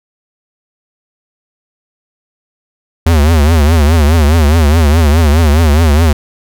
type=tone with vibrato; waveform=square; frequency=77.7 Hz; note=D#2; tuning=2 cents flat; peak=-6 dBFS; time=3.06-6.13 s; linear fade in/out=5 ms; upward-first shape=triangle; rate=4.8 Hz; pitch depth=180 cents each way; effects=none